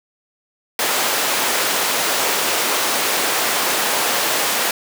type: high-pass noise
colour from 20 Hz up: pink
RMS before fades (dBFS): -19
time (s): 0.79-4.71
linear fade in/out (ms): 2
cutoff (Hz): 490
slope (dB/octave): 12
effects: none